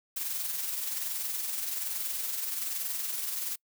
blue noise with amplitude modulation, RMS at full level -32 dBFS, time 0.16-3.56 s, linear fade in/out 10 ms, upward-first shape sine, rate 21.2 Hz, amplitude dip 40%, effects noise-tail reverb RT60 0.1 s tail -26 dB re dry

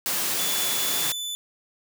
white high-pass noise, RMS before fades -26 dBFS, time 0.06-1.12 s, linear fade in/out 0 ms, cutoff 120 Hz, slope 48 dB/octave
sawtooth tone with pitch glide, 3458 to 3498 Hz, A7 to A7, -31 to -11 cents, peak -26 dBFS, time 0.39-1.35 s, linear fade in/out 0 ms, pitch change +20 cents, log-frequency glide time 0.87-1.09 s
effects none

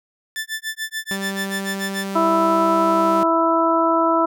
sawtooth tone with tremolo, 1760 Hz, A6, in tune, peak -19 dBFS, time 0.36-2.04 s, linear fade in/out 0 ms, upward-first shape sine, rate 6.9 Hz, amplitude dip 100%
sawtooth tone, 195.6 Hz, G3, 4 cents flat, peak -21 dBFS, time 1.11-3.23 s, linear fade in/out 0 ms
harmonic tone, 329.6 Hz, E4, in tune, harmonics 1 / 2 / 3 / 4, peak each -20 / -20 / -20 / -20 dBFS, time 2.15-4.26 s, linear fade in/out 10 ms
effects none

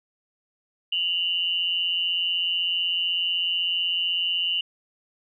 sine tone pair together, 2813 / 2989 Hz, F7 / F#7, +12 / +17 cents, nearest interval minor second, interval 105 cents, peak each -25 dBFS, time 0.92-4.61 s, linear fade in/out 5 ms, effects none

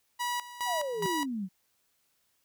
sawtooth tone with tremolo, 971 Hz, B5, 30 cents flat, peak -26 dBFS, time 0.19-1.26 s, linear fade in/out 20 ms, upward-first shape square, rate 2.4 Hz, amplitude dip 80%
sine exponential sweep, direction down, 793 to 178 Hz, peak -31 dBFS, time 0.65-1.49 s, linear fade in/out 50 ms
sine tone with exponential growth, 169.7 Hz, F3, 49 cents flat, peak -28 dBFS, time 0.92-1.06 s, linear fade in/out 0 ms, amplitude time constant 29 ms
effects white hiss -73 dBFS RMS until 2.44 s

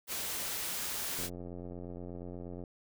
white noise, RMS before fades -37 dBFS, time 0.07-1.3 s, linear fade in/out 50 ms
click train, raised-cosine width 2 ms, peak -31 dBFS, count 129, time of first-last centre 1.19-2.638 s, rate 88.4 Hz
effects none

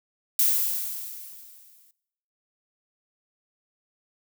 violet noise with exponential decay, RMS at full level -19 dBFS, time 0.39-1.91 s, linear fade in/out 2 ms, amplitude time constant 330 ms, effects noise-tail reverb RT60 0.8 s tail -20 dB re dry

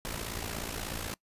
pink noise with amplitude modulation, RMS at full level -34 dBFS, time 0.05-1.14 s, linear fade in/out 0 ms, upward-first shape sine, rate 56.5 Hz, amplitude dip 70%, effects noise-tail reverb RT60 0.1 s tail -23 dB re dry + resampled to 32000 Hz

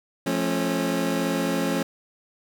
25% pulse chord, F augmented, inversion none, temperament just, 174.61 / 218.3 / 272.8 Hz, F3 / A3 / C#4, 0 / -13 / -28 cents, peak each -24 / -25 / -22 dBFS, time 0.26-1.83 s, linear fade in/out 5 ms, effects none

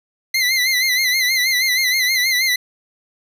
25% pulse tone with vibrato, 2048 Hz, C7, 38 cents flat, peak -11 dBFS, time 0.34-2.56 s, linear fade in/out 5 ms, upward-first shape sine, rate 6.3 Hz, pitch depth 76 cents each way, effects none

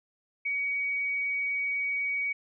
sine tone, 2256 Hz, C#7, 30 cents sharp, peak -27 dBFS, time 0.45-2.33 s, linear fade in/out 10 ms, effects none

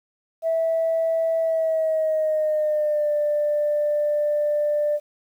sine tone with pitch glide, 654 to 592.8 Hz, E5 to D5, -14 to +16 cents, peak -18 dBFS, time 0.42-5 s, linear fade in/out 50 ms, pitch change -170 cents, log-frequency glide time 1.4-3.12 s, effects tanh soft clip ceiling -14 dBFS + 9-bit

